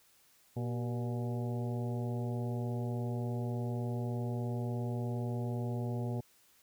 harmonic tone with a mistuned harmonic, 120 Hz, B2, 49 cents flat, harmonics 1 / 2 / 3 / 4 / 5 / 6 / 7, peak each -34 / -40 / -44 / -46 / -48 / -50 / -51 dBFS, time 0.56-6.21 s, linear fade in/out 10 ms, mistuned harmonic 3, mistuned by +78 cents, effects white hiss -66 dBFS RMS until 6.62 s

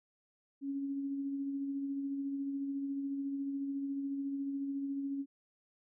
sine tone with tremolo, 277.2 Hz, C#4, in tune, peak -33 dBFS, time 0.61-5.26 s, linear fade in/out 50 ms, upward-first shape sine, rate 14 Hz, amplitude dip 30%, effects none

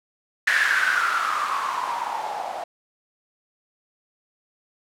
violet noise with low-pass filter sweep, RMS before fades -24 dBFS, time 0.47-2.64 s, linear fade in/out 5 ms, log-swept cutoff 1800 to 710 Hz, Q 8.7, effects none

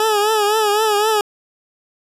20% pulse tone with vibrato, 424.6 Hz, G#4, 38 cents sharp, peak -9 dBFS, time 0-1.21 s, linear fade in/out 2 ms, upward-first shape triangle, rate 3.9 Hz, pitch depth 87 cents each way, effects resampled to 32000 Hz

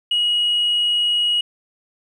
sine tone, 2900 Hz, F#7, 35 cents flat, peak -14 dBFS, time 0.11-1.41 s, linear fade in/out 5 ms, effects tanh soft clip ceiling -13 dBFS + 9-bit

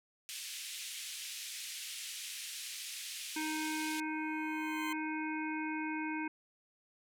pink band-pass noise, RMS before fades -44 dBFS, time 0.29-4 s, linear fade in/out 0 ms, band 2400 to 12000 Hz, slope 24 dB/octave
harmonic tone, 311.1 Hz, D#4, in tune, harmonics 1 / 3 / 5 / 7 / 8, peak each -37 / -42 / -44 / -45 / -46 dBFS, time 3.36-6.28 s, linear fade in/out 5 ms
20% pulse tone with exponential growth, 1038 Hz, C6, 14 cents flat, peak -33 dBFS, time 3.91-4.93 s, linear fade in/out 5 ms, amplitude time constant 220 ms
effects none

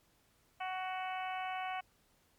harmonic tone, 372.4 Hz, F#4, 11 cents sharp, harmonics 2 / 3 / 4 / 5 / 6 / 7 / 8, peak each -38 / -45 / -47 / -51 / -47 / -49 / -51 dBFS, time 0.6-1.81 s, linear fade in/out 10 ms, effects pink hiss -71 dBFS RMS until 2.38 s + MP3 96 kbps

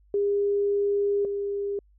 sine tone pair in turn, 404.6 / 402.8 Hz, G#4 / G4, -45 / +47 cents, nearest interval unison, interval 8 cents, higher first, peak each -21 / -26 dBFS, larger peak first, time 0.14-1.25 / 1.25-1.79 s, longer first, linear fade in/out 2 ms, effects added 50 Hz sine -56 dBFS peak until 1.98 s

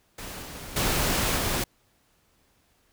pink noise with level steps, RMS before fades -38 / -40 / -25 / -27 dBFS, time 0.18-1.64 s, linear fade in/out 5 ms, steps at 0.42 / 0.76 / 1.37 s, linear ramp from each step 5 ms, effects pink hiss -66 dBFS RMS until 2.92 s

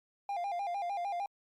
triangle tone with vibrato, 749 Hz, F#5, 21 cents sharp, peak -31 dBFS, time 0.29-1.26 s, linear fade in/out 2 ms, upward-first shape square, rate 6.6 Hz, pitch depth 120 cents each way, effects Opus 48 kbps

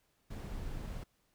brown noise, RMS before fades -41 dBFS, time 0.3-1.04 s, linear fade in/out 10 ms, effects pink hiss -75 dBFS RMS until 1.34 s

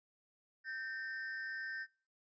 triangle ring-modulated tone, 1688 Hz, G#6, 28 cents sharp, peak -35 dBFS, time 0.64-1.87 s, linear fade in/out 50 ms, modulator 129 Hz, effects noise-tail reverb RT60 0.4 s tail -24 dB re dry + resampled to 16000 Hz

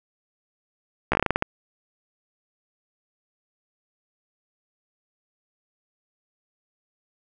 slowing click train, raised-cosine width 0.5 ms, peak -5 dBFS, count 10, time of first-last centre 1.12-1.424 s, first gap 14 ms, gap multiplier 1.21, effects none

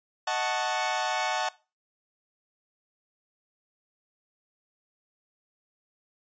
sawtooth chord, D# half-diminished seventh, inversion none, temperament equal, 622.3 / 740 / 880 / 1108.7 Hz, D#5 / F#5 / A5 / C#6, 0 / 0 / 0 / 0 cents, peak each -31 / -26 / -27 / -31 dBFS, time 0.27-1.49 s, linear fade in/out 5 ms, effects noise-tail reverb RT60 0.3 s tail -20 dB re dry + resampled to 16000 Hz

